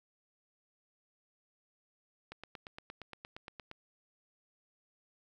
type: click train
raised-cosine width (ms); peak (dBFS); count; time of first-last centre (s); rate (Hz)
0.3; -29; 13; 2.32-3.714; 8.61
effects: 11-bit